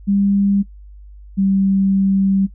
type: tone pair in turn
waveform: sine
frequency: 199.3 / 194.3 Hz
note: G3 / G3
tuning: +29 / -15 cents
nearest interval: unison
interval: 44 cents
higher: first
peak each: -12 dBFS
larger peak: neither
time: 0.07-0.63 / 1.37-2.47 s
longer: second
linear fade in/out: 20 ms
effects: noise-tail reverb RT60 0.1 s tail -19 dB re dry + added 50 Hz sine -36 dBFS peak until 2.54 s